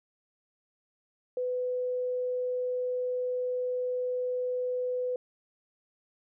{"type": "tone", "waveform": "sine", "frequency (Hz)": 500, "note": "B4", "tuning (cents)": 21, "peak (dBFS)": -28, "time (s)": [1.37, 5.16], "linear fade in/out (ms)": 2, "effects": []}